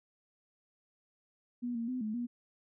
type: tone with pitch steps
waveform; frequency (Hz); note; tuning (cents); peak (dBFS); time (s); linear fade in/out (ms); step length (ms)
sine; 243 / 231.3 / 253.9 / 215.2 / 240.7; B3 / A#3 / B3 / A3 / B3; -28 / -13 / +48 / -38 / -44; -33; 1.62-2.27; 20; 130
effects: none